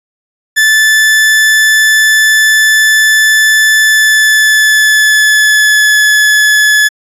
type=tone with pitch glide; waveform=40% pulse; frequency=1746 to 1713 Hz; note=A6 to A6; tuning=-14 to -47 cents; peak=-4 dBFS; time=0.56-6.89 s; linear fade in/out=20 ms; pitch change=-33 cents; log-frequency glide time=3.79-5.98 s; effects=resampled to 32000 Hz